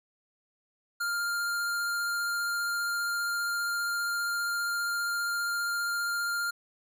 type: tone with vibrato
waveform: square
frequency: 1400 Hz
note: F6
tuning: 4 cents sharp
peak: -29 dBFS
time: 1-6.51 s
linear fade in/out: 10 ms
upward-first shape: triangle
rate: 15 Hz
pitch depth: 11 cents each way
effects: none

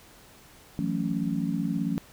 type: chord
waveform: sine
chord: F# minor seventh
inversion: third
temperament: just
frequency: 166.5 / 185 / 222 / 277.5 Hz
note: E3 / F#3 / A3 / C#4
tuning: +18 / 0 / +16 / +2 cents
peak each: -31 dBFS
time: 0.79-1.98 s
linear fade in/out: 0 ms
effects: pink hiss -53 dBFS RMS until 2.12 s

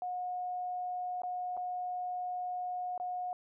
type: tone with dropouts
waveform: sine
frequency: 724 Hz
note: F#5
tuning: 38 cents flat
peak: -34 dBFS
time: 0.02-3.33 s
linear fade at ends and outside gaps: 1 ms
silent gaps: 1.219-1.234 / 1.568-1.574 / 2.978-2.999 s
effects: none

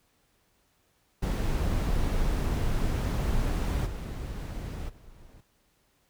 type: noise with level steps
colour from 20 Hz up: brown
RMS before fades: -27 / -35 / -51 dBFS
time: 1.22-5.41 s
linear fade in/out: 10 ms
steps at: 3.85 / 4.88 s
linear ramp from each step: 20 ms
effects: pink hiss -69 dBFS RMS until 6.09 s

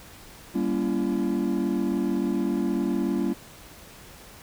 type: chord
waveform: triangle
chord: G diminished seventh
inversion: none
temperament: just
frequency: 196 / 235.2 / 282.2 / 338.7 Hz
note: G3 / Bb3 / Db4 / Fb4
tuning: 0 / +16 / +31 / +47 cents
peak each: -26 dBFS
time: 0.54-3.34 s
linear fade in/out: 20 ms
effects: tanh soft clip ceiling -14 dBFS + pink hiss -47 dBFS RMS until 4.42 s

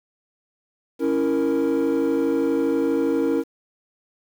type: chord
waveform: triangle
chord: A# diminished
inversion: first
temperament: equal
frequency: 277.2 / 329.6 / 466.2 Hz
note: C#4 / E4 / A#4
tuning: 0 / 0 / 0 cents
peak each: -20 dBFS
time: 0.99-3.44 s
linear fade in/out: 50 ms
effects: tanh soft clip ceiling -12 dBFS + 8-bit

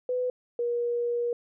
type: tone pair in turn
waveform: sine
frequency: 500 / 477.3 Hz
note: B4 / A#4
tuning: +21 / +41 cents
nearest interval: minor second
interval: 80 cents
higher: first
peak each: -25 dBFS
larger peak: neither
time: 0.09-0.3 / 0.59-1.33 s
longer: second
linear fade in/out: 2 ms
effects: none

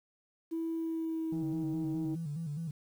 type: tone with pitch glide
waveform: sine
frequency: 328 to 317.9 Hz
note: E4 to D#4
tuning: -9 to +37 cents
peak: -31 dBFS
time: 0.51-2.16 s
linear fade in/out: 20 ms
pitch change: -54 cents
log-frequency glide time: 0.73-1.66 s
type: tone with vibrato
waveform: sine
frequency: 155.56 Hz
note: D#3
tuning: in tune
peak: -34 dBFS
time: 1.32-2.71 s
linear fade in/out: 5 ms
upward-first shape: square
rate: 4.8 Hz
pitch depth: 110 cents each way
effects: tanh soft clip ceiling -28 dBFS + 10-bit

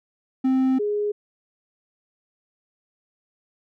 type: tone pair in turn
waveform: triangle / sine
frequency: 261.6 / 415.3 Hz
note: C4 / G#4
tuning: 0 / 0 cents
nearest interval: minor sixth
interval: 800 cents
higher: second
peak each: -15 / -21 dBFS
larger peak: first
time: 0.44-0.79 / 0.79-1.12 s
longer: first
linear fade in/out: 10 ms
effects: none

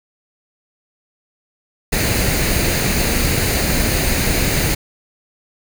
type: noise with comb filter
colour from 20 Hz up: pink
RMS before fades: -17 dBFS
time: 1.92-4.75 s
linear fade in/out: 10 ms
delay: 0.45 ms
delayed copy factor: +0.5
effects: none

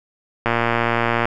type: click train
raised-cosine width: 0.5 ms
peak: -3 dBFS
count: 94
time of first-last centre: 0.46-1.255 s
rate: 117 Hz
effects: none

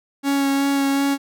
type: tone with vibrato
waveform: 45% pulse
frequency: 277.2 Hz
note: C#4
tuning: in tune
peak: -17 dBFS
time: 0.23-1.18 s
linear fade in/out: 50 ms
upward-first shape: sine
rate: 2.7 Hz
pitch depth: 12 cents each way
effects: none

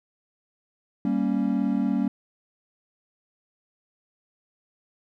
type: chord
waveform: triangle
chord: G diminished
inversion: none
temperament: equal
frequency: 196 / 233.1 / 277.2 Hz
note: G3 / Bb3 / Db4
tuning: 0 / 0 / 0 cents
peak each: -24 dBFS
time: 1.05-2.08 s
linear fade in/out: 2 ms
effects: none

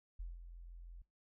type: tone with ADSR envelope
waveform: sine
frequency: 42.94 Hz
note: F1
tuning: 29 cents flat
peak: -40 dBFS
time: 0.19-1.02 s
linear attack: 10 ms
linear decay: 180 ms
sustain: -9 dB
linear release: 5 ms
effects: noise-tail reverb RT60 0.2 s tail -22 dB re dry

